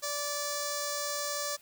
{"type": "tone with notch filter", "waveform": "5% pulse", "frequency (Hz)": 581, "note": "D5", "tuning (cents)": -19, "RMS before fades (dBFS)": -34, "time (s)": [0.02, 1.57], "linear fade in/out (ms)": 20, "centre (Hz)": 2700, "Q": 0.74, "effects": ["white hiss -59 dBFS RMS until 1.61 s"]}